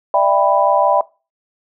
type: chord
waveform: sine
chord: E minor seventh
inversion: third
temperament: just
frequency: 593.3 / 659.3 / 791.1 / 988.9 Hz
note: D5 / E5 / G5 / B5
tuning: +18 / 0 / +16 / +2 cents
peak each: -16 dBFS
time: 0.14-1.01 s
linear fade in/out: 2 ms
effects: noise-tail reverb RT60 0.3 s tail -21 dB re dry